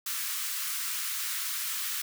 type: high-pass noise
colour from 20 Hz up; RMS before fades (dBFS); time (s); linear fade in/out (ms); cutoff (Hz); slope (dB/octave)
white; -33; 0.06-2.02; 5; 1100; 48
effects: none